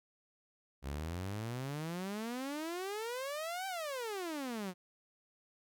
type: exponential two-way sweep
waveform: sawtooth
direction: up then down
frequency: 65.41 to 784 to 174.5 Hz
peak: -34 dBFS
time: 0.82-4.74 s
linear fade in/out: 50 ms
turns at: 3.67 s
effects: none